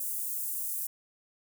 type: high-pass noise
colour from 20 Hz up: white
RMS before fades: -34 dBFS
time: 0-0.87 s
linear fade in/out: 5 ms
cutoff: 8500 Hz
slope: 24 dB/octave
effects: none